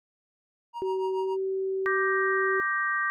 triangle tone with tremolo, 944 Hz, A#5, 22 cents sharp, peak -28 dBFS, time 0.73-1.37 s, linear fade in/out 50 ms, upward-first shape triangle, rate 7 Hz, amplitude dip 85%
sine tone with pitch glide, 379.6 to 383.1 Hz, F#4 to G4, +44 to -40 cents, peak -26 dBFS, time 0.82-2.6 s, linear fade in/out 0 ms, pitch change +16 cents, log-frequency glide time 1.16-1.33 s
sine chord, G minor, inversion second, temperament just, 1176 / 1568 / 1881.6 Hz, D6 / G6 / Bb6, +2 / 0 / +16 cents, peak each -29 dBFS, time 1.86-3.1 s, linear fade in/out 0 ms
effects none

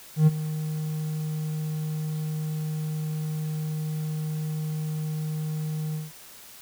triangle tone with ADSR envelope, 154.9 Hz, D#3, 7 cents flat, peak -10 dBFS, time 0.16-6.12 s, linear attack 110 ms, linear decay 27 ms, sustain -15 dB, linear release 170 ms, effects white hiss -47 dBFS RMS until 6.61 s

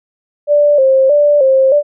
sine tone with vibrato, 558 Hz, C#5, 11 cents sharp, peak -6 dBFS, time 0.47-1.83 s, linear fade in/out 50 ms, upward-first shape square, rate 1.6 Hz, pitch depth 85 cents each way, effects none

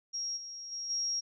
sine tone with level steps, 5600 Hz, F8, 4 cents sharp, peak -33 / -41 / -36 / -30 dBFS, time 0.13-1.21 s, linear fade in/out 20 ms, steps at 0.36 / 0.71 / 0.89 s, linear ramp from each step 20 ms, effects none

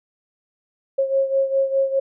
sine beating tone pair, 540 / 544.9 Hz, C#5 / C#5, -45 / -30 cents, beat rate 4.9 Hz, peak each -18 / -23 dBFS, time 0.98-2 s, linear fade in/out 10 ms, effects none

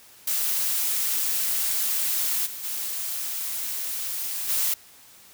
blue noise with level steps, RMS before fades -25 / -36 / -30 / -24 dBFS, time 0.27-4.74 s, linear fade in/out 5 ms, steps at 2.45 / 2.63 / 4.48 s, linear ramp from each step 20 ms, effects white hiss -51 dBFS RMS until 5.33 s

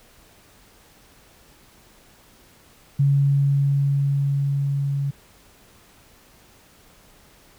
sine tone with level ramp, 140 Hz, C#3, 18 cents sharp, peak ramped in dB -14 to -21 dBFS, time 2.99-5.11 s, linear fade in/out 10 ms, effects pink hiss -53 dBFS RMS until 7.58 s

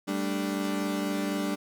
35% pulse chord, G suspended second, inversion none, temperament equal, 196 / 220 / 293.7 Hz, G3 / A3 / D4, 0 / 0 / 0 cents, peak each -30 / -34 / -29 dBFS, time 0.07-1.56 s, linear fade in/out 20 ms, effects none

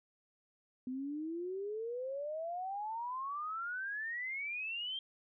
sine exponential sweep, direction up, 250 to 3200 Hz, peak -37 dBFS, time 0.87-4.99 s, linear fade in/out 2 ms, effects none

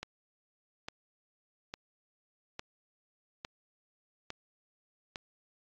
click train, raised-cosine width 0.2 ms, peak -21 dBFS, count 7, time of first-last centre 0.03-5.158 s, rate 1.17 Hz, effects low-pass 6000 Hz 12 dB/octave + AAC 48 kbps

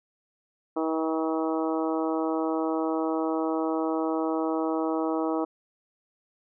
harmonic tone, 160 Hz, D#3, 49 cents sharp, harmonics 2 / 3 / 4 / 5 / 6 / 7 / 8, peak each -27 / -31 / -33 / -35 / -37 / -38 / -39 dBFS, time 0.76-5.45 s, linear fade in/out 10 ms, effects none

